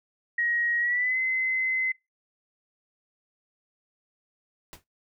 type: tone with pitch glide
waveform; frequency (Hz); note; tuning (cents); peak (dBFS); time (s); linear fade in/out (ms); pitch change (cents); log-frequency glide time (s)
sine; 1890 to 2049; A#6 to C7; +23 to -37; -23; 0.38-1.92; 5; +140; 0.79-1.18
type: noise with exponential decay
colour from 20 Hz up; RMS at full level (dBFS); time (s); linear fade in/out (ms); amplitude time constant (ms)
pink; -39; 4.73-4.84; 0; 22
effects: noise-tail reverb RT60 0.2 s tail -24 dB re dry